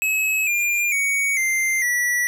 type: tone with pitch steps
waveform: square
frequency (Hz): 2573 / 2401 / 2240 / 2090 / 1950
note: E7 / D7 / C#7 / C7 / B6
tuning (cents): -43 / +38 / +18 / -2 / -23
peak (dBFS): -19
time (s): 0.02-2.27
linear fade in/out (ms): 0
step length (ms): 450
effects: none